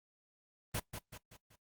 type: noise with echo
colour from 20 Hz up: pink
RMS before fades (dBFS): -36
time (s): 0.74-0.8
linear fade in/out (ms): 10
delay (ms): 190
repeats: 4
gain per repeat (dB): -7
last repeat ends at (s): 1.56
effects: noise-tail reverb RT60 0.1 s tail -17 dB re dry + Opus 32 kbps